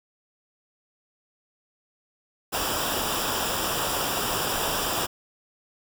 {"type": "noise with comb filter", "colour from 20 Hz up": "pink", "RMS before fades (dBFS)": -27, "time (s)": [2.52, 5.07], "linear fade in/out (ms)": 20, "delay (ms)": 0.47, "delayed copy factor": -0.7, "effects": []}